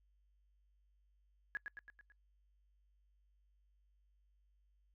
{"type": "tone with echo", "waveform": "sine", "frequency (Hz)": 1677, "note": "G#6", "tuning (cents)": 16, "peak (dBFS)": -36, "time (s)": [1.55, 1.57], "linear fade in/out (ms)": 0, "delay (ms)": 110, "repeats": 5, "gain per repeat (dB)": -5, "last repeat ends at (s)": 2.12, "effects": ["noise-tail reverb RT60 0.1 s tail -23 dB re dry", "added 50 Hz sine -70 dBFS peak until 4.94 s"]}